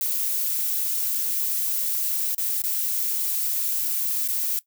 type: noise with dropouts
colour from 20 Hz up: violet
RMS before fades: -25 dBFS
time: 0.01-4.59 s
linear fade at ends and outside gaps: 1 ms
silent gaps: 2.347-2.38 / 2.62-2.638 / 4.278-4.286 s
effects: noise-tail reverb RT60 0.1 s tail -18 dB re dry